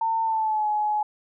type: tone with pitch glide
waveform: sine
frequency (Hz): 900 to 844.6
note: A5 to G#5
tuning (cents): +39 to +29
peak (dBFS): -21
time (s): 0.01-1.03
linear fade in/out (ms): 5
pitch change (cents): -110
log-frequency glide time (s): 0.24-0.68
effects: none